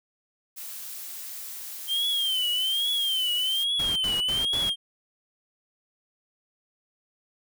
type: noise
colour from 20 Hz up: blue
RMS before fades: -38 dBFS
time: 0.56-3.65 s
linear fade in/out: 20 ms
type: tone with vibrato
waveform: triangle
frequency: 3136 Hz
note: G7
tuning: in tune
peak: -22 dBFS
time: 1.87-4.76 s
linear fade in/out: 50 ms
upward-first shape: triangle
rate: 1.2 Hz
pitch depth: 140 cents each way
type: noise bursts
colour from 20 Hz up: pink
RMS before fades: -36 dBFS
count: 4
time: 3.79-4.698 s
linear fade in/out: 5 ms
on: 170 ms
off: 76 ms
effects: none